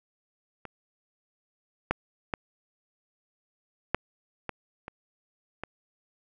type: clicks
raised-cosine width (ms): 0.5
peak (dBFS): -24 / -9 / -13 / -8 / -17 / -23 / -19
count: 7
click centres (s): 0.653 / 1.91 / 2.338 / 3.946 / 4.493 / 4.881 / 5.636
effects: none